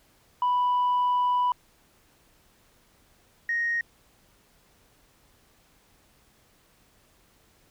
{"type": "tone pair in turn", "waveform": "sine", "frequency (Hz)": [987.8, 1868], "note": ["B5", "A#6"], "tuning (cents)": [0, 3], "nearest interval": "major seventh", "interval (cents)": 1103, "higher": "second", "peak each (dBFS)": [-19, -23], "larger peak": "first", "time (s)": [[0.42, 1.52], [3.49, 3.81]], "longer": "first", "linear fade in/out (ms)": 2, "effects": ["tanh soft clip ceiling -19 dBFS", "pink hiss -62 dBFS RMS until 7.7 s"]}